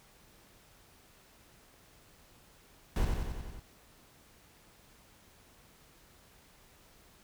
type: noise with echo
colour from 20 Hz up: brown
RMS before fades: -28 dBFS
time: 2.96-3.05 s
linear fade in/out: 2 ms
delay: 91 ms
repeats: 6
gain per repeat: -3 dB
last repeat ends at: 3.596 s
effects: pink hiss -61 dBFS RMS until 7.23 s

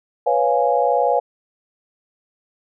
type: chord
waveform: sine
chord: C# dominant seventh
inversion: third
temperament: equal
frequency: 493.9 / 554.4 / 698.5 / 830.6 Hz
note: B4 / C#5 / E#5 / G#5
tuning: 0 / 0 / 0 / 0 cents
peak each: -20 dBFS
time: 0.26-1.2 s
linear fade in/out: 10 ms
effects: none

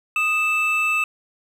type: tone pair together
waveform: triangle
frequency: 1244.5 / 2637 Hz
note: D#6 / E7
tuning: 0 / 0 cents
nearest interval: octave + minor second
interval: 1300 cents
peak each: -23 / -17 dBFS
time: 0.16-1.04 s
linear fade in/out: 2 ms
effects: none

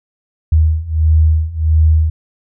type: beating tone pair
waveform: sine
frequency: 78 / 79.5 Hz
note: D#2 / D#2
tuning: +5 / +38 cents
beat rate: 1.5 Hz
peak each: -13 / -11 dBFS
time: 0.52-2.1 s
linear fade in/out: 5 ms
effects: none

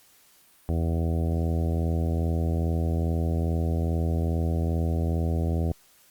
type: harmonic tone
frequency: 82.41 Hz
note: E2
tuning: in tune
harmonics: 1 / 2 / 3 / 4 / 5 / 6 / 7 / 8 / 9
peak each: -24 / -30 / -34 / -36 / -38 / -40 / -41 / -42 / -43 dBFS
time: 0.69-5.72 s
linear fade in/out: 0 ms
effects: white hiss -58 dBFS RMS until 6.1 s + Opus 48 kbps

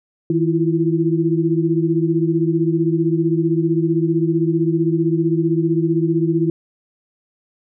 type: tone cluster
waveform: sine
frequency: 159.6 / 326.7 / 342.2 Hz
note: D#3 / E4 / F4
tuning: +44 / -15 / -35 cents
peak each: -19 dBFS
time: 0.3-6.5 s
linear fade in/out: 2 ms
effects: none

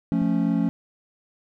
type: chord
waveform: triangle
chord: F augmented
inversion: none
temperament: equal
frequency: 174.61 / 220 / 277.2 Hz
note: F3 / A3 / C#4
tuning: 0 / 0 / 0 cents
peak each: -22 dBFS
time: 0.12-0.69 s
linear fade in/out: 0 ms
type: click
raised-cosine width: 5 ms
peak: -29 dBFS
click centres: 0.218 s
effects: none

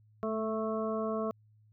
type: harmonic tone with a mistuned harmonic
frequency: 220 Hz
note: A3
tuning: in tune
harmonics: 1 / 2 / 3 / 5 / 6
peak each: -35 / -35 / -36 / -39 / -45 dBFS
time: 0.23-1.31 s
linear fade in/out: 0 ms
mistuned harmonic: 1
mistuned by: -17 cents
effects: added 107 Hz sine -60 dBFS peak until 1.72 s

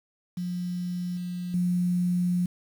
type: tone with level steps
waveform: sine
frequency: 178.1 Hz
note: F3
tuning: 34 cents sharp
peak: -28 / -30 / -22 dBFS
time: 0.37-2.46 s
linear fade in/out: 5 ms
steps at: 1.17 / 1.54 s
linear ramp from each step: 2 ms
effects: 8-bit

